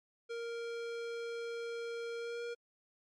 square tone with pitch glide, 466.2 to 472.7 Hz, A#4 to A#4, 0 to +24 cents, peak -39 dBFS, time 0.29-2.55 s, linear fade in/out 20 ms, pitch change +24 cents, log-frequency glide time 2.18-2.43 s, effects low-pass 5000 Hz 12 dB/octave + MP3 64 kbps

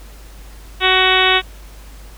harmonic tone, 373.8 Hz, F#4, 18 cents sharp, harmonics 1 / 2 / 3 / 4 / 5 / 6 / 7 / 8 / 9 / 10, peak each -20 / -20 / -20 / -20 / -20 / -20 / -20 / -20 / -20 / -20 dBFS, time 0.8-1.42 s, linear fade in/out 50 ms, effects added 50 Hz sine -35 dBFS peak until 2.17 s + pink hiss -44 dBFS RMS until 2.17 s

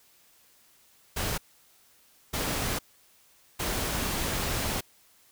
pink noise bursts at uneven times, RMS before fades -30 dBFS, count 3, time 1.16-1.38 / 2.33-2.79 / 3.59-4.81 s, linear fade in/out 10 ms, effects white hiss -61 dBFS RMS until 5.31 s

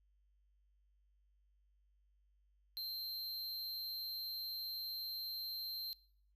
square tone with amplitude modulation, 4136 Hz, C8, 21 cents flat, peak -39 dBFS, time 2.77-5.93 s, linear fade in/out 0 ms, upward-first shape sine, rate 245 Hz, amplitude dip 40%, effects noise-tail reverb RT60 0.6 s tail -23 dB re dry + added 50 Hz sine -70 dBFS peak until 6.35 s

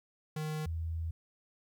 square / sine tone pair in turn, 154.5 / 81.84 Hz, D#3 / E2, -12 / -12 cents, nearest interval major seventh, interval 1100 cents, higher first, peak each -35 / -33 dBFS, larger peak second, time 0.36-0.66 / 0.66-1.11 s, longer second, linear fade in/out 5 ms, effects 12-bit

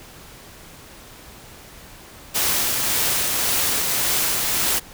white noise with tremolo, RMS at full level -20 dBFS, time 2.34-4.8 s, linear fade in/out 20 ms, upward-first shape triangle, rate 1.8 Hz, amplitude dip 25%, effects pink hiss -43 dBFS RMS until 4.93 s

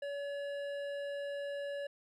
sine tone with hard clipping, 568 Hz, C#5, 42 cents sharp, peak -39 dBFS, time 0.02-1.87 s, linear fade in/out 5 ms, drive 11 dB, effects none

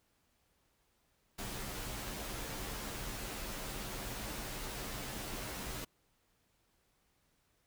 pink noise with comb filter, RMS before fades -42 dBFS, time 1.38-5.85 s, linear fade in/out 10 ms, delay 12 ms, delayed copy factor -0.65, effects pink hiss -75 dBFS RMS until 7.66 s

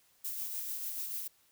violet noise with tremolo, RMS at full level -37 dBFS, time 0.24-1.28 s, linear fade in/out 10 ms, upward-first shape sine, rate 6.8 Hz, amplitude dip 35%, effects white hiss -68 dBFS RMS until 1.51 s

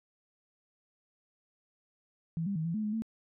sine tone with pitch steps, 164.5 / 199.3 / 158.8 / 167.3 / 215.3 / 211 / 223.3 Hz, E3 / G3 / D#3 / E3 / A3 / G#3 / A3, -3 / +29 / +36 / +26 / -37 / +28 / +26 cents, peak -30 dBFS, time 2.37-3.021 s, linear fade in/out 0 ms, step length 93 ms, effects none

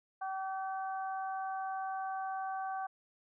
harmonic tone, 383.1 Hz, G4, 40 cents flat, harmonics 2 / 3 / 4, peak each -36 / -44 / -46 dBFS, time 0.21-2.87 s, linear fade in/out 10 ms, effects none

